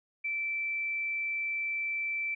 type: tone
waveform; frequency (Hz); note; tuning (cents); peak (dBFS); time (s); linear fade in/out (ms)
sine; 2330; D7; -14; -30; 0.24-2.35; 10
effects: none